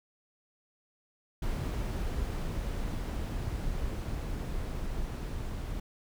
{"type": "noise with level ramp", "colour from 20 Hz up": "brown", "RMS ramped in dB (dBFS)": [-32, -36], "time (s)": [1.42, 5.8], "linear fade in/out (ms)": 5, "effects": []}